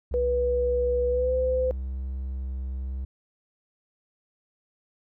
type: tone with vibrato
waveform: triangle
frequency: 65.41 Hz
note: C2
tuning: in tune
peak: -27 dBFS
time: 0.11-3.05 s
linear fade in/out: 5 ms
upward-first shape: sine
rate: 1.1 Hz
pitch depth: 8 cents each way
type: tone with pitch glide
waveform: sine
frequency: 490 to 511.7 Hz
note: B4 to C5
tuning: -14 to -39 cents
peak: -22 dBFS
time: 0.14-1.71 s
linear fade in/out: 0 ms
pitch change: +75 cents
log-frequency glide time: 1.09-1.34 s
effects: none